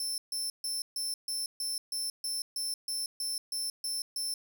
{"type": "tone bursts", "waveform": "25% pulse", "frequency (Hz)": 5330, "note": "E8", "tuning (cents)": 18, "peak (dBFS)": -27, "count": 14, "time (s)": [0, 4.34], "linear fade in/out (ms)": 2, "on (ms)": 180, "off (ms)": 140, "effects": ["10-bit"]}